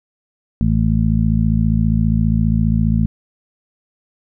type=harmonic tone; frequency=54.9 Hz; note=A1; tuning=3 cents flat; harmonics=1 / 2 / 3 / 4; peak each=-18 / -18 / -18 / -18 dBFS; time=0.61-3.06 s; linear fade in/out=0 ms; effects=none